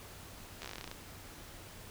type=slowing click train; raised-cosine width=0.2 ms; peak=-25 dBFS; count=14; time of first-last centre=0.62-0.914 s; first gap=12 ms; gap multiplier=1.1; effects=added 96 Hz sine -57 dBFS peak until 1.9 s + pink hiss -51 dBFS RMS until 1.9 s